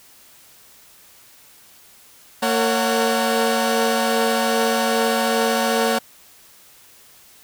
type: tone cluster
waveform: sawtooth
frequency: 228.9 / 455.3 / 555 / 740 Hz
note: A#3 / A#4 / C#5 / F#5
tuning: -31 / -41 / +2 / 0 cents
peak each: -19 dBFS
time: 2.42-5.99 s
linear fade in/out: 10 ms
effects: white hiss -49 dBFS RMS until 7.43 s